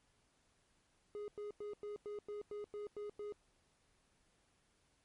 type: tone bursts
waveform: triangle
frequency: 415.1 Hz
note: G#4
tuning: 1 cent flat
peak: -40 dBFS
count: 10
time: 1.15-3.323 s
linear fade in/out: 0 ms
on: 130 ms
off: 97 ms
effects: pink hiss -75 dBFS RMS until 5.04 s + MP3 48 kbps